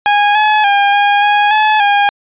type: tone with pitch steps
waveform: sawtooth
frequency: 823 / 852 / 806 / 815 / 826 / 858 / 813 Hz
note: G#5 / G#5 / G5 / G#5 / G#5 / A5 / G#5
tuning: -16 / +44 / +48 / -33 / -10 / -44 / -37 cents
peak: -4 dBFS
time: 0.06-2.09 s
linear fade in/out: 0 ms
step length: 290 ms
effects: resampled to 8000 Hz